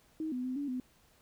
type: tone with pitch steps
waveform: sine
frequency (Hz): 315.5 / 250.8 / 255.7 / 285.5 / 253.2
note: D#4 / B3 / C4 / D4 / B3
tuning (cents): +24 / +27 / -40 / -49 / +43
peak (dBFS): -33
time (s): 0.2-0.8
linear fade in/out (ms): 2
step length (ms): 120
effects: pink hiss -66 dBFS RMS until 1.21 s